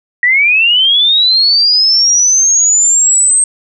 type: linear sweep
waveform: sine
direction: up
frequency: 1900 to 8372 Hz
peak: -6 dBFS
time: 0.23-3.44 s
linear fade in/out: 2 ms
effects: none